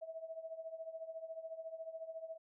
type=tone with tremolo; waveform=sine; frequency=649 Hz; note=E5; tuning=27 cents flat; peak=-40 dBFS; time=0.01-2.38 s; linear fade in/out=20 ms; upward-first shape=triangle; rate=14 Hz; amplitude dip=85%; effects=none